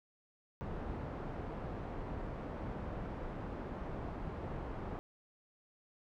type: low-pass noise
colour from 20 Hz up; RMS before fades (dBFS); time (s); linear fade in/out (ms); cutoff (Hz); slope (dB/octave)
pink; -42; 0.61-4.99; 0; 1000; 12
effects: none